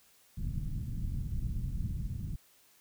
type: low-pass noise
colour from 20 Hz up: pink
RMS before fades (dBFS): -35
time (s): 0.37-2.36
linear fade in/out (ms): 10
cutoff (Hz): 180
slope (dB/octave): 24
effects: white hiss -64 dBFS RMS until 2.8 s